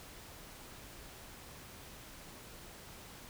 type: silence
effects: pink hiss -52 dBFS RMS until 3.29 s